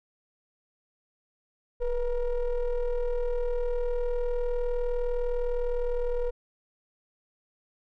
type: ring-modulated tone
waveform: triangle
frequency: 233.1 Hz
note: A#3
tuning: in tune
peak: -20 dBFS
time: 1.8-6.31 s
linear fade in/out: 20 ms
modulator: 253 Hz
effects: none